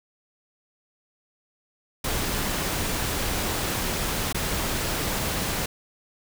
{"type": "noise with dropouts", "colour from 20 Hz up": "pink", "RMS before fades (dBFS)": -27, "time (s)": [2.04, 5.66], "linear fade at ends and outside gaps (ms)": 5, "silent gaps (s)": [4.327, 4.345], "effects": []}